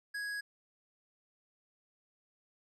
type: tone with hard clipping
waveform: sine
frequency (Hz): 1661.2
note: G#6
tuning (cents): 0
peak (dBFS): -38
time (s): 0.14-0.41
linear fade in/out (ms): 10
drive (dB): 11
effects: none